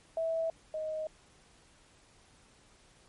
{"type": "tone pair in turn", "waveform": "sine", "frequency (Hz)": [653, 625], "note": ["E5", "D#5"], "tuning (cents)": [-17, 8], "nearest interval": "minor second", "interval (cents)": 75, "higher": "first", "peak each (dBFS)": [-29, -33], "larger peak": "first", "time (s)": [[0.17, 0.5], [0.74, 1.07]], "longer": "neither", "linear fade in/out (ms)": 2, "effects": ["pink hiss -62 dBFS RMS until 3.08 s", "MP3 48 kbps"]}